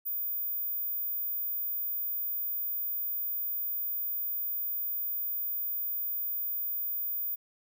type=tone; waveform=sine; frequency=14880 Hz; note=A#9; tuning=4 cents flat; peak=-30 dBFS; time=0.05-7.36 s; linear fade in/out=20 ms; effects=none